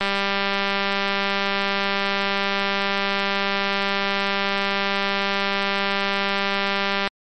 click train, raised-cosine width 0.3 ms, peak -6 dBFS, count 1400, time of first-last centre 0.01-7.076 s, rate 198 Hz, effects MP3 48 kbps

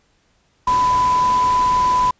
sine tone in noise, 1000 Hz, B5, 21 cents sharp, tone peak -13 dBFS, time 0.67-2.11 s, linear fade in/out 5 ms, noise pink, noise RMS -29 dBFS, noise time 0.67-2.11 s, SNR +13 dB, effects pink hiss -61 dBFS RMS until 2.19 s + resampled to 16000 Hz

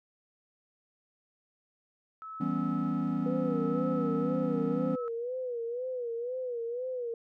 sine tone with tremolo, 1300 Hz, E6, 24 cents flat, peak -38 dBFS, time 2.22-5.08 s, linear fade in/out 0 ms, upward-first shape sine, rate 0.73 Hz, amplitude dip 55%
triangle chord, C# half-diminished seventh, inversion first, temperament equal, 164.81 / 196 / 246.9 / 277.2 Hz, E3 / G3 / B3 / C#4, 0 / 0 / 0 / 0 cents, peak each -33 / -33 / -31 / -31 dBFS, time 2.4-4.96 s, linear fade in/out 10 ms
sine tone with vibrato, 487.5 Hz, B4, 23 cents flat, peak -32 dBFS, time 3.26-7.14 s, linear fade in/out 2 ms, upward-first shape sine, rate 2 Hz, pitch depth 97 cents each way
effects none

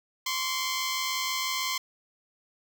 10% pulse tone pair together, 1042 / 1128.1 Hz, C6 / C#6, -7 / +30 cents, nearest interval minor second, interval 137 cents, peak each -20 / -27 dBFS, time 0.26-1.78 s, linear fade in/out 5 ms, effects none

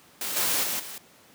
white noise with level steps, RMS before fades -31 / -25 / -29 / -39 dBFS, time 0.21-0.98 s, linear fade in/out 2 ms, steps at 0.36 / 0.63 / 0.79 s, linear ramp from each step 10 ms, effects pink hiss -55 dBFS RMS until 1.34 s + high-pass 150 Hz 12 dB/octave

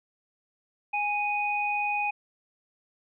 sine tone pair together, 825.8 / 2489 Hz, G#5 / D#7, -10 / 0 cents, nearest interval octave + perfect fifth, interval 1910 cents, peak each -28 dBFS, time 0.93-2.11 s, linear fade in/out 10 ms, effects none

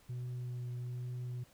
sine tone with vibrato, 123.47 Hz, B2, in tune, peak -35 dBFS, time 0.09-1.44 s, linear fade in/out 10 ms, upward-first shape triangle, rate 1.2 Hz, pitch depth 12 cents each way, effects tanh soft clip ceiling -37 dBFS + pink hiss -65 dBFS RMS until 1.53 s

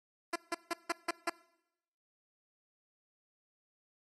10% pulse tone bursts, 340 Hz, F4, 46 cents flat, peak -23 dBFS, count 6, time 0.33-1.298 s, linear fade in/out 5 ms, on 28 ms, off 160 ms, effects noise-tail reverb RT60 0.9 s tail -22 dB re dry + AAC 32 kbps

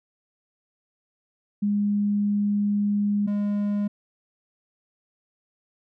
sine / triangle tone pair in turn, 205 / 205 Hz, G#3 / G#3, -22 / -22 cents, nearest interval unison, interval 0 cents, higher neither, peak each -20 dBFS, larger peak neither, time 1.62-3.27 / 3.27-3.88 s, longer first, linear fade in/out 10 ms, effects none

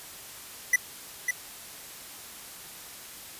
square tone with echo, 1975.5 Hz, B6, in tune, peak -18 dBFS, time 0.73-0.76 s, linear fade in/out 5 ms, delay 550 ms, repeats 1, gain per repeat -6 dB, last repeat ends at 1.31 s, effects white hiss -44 dBFS RMS until 3.39 s + resampled to 32000 Hz

